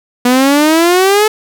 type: exponential sweep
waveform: sawtooth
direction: up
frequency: 242.9 to 436.3 Hz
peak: -3 dBFS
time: 0.25-1.28 s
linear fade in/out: 5 ms
effects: none